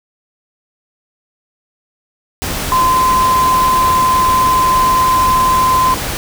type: tone in noise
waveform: sine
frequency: 1030 Hz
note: C6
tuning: 28 cents flat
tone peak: -9 dBFS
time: 2.72-5.94 s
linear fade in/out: 0 ms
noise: pink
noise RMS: -20 dBFS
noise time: 2.42-6.17 s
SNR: +8 dB
effects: none